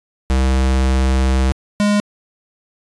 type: tone pair in turn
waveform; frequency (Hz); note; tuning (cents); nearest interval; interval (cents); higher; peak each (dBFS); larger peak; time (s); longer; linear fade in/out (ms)
square; 65.41 / 206.3; C2 / G#3; 0 / -11; octave + minor sixth; 1989; second; -13; neither; 0.3-1.52 / 1.8-2; first; 0
effects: resampled to 22050 Hz